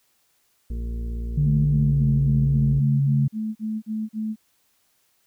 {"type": "harmonic tone", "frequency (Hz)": 57.6, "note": "A#1", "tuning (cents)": -20, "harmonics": [1, 2, 3, 4, 6, 7, 8], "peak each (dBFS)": [-26, -41, -47, -38, -50, -51, -50], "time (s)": [0.7, 2.8], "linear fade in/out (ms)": 5}
{"type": "tone with pitch glide", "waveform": "sine", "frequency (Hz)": [146.2, 139.36], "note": ["D3", "C#3"], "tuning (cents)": [-7, 10], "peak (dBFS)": -17, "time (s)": [1.37, 3.28], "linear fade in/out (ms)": 10, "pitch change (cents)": -83, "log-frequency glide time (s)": [1.74, 2.05]}
{"type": "tone bursts", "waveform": "sine", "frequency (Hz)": 217.4, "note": "A3", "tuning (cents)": -21, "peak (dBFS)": -24, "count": 11, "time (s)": [1.44, 4.36], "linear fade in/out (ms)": 50, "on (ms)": 230, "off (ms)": 39}
{"effects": ["white hiss -66 dBFS RMS until 5.26 s"]}